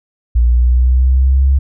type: linear sweep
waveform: sine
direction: up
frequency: 58.5 to 68.4 Hz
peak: -7 dBFS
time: 0.35-1.59 s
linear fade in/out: 10 ms
effects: none